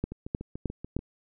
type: two click trains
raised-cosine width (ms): 3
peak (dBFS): -24 / -15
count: 7 / 4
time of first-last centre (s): 0.12-0.991 / 0.04-0.966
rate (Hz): 6.89 / 3.24
effects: none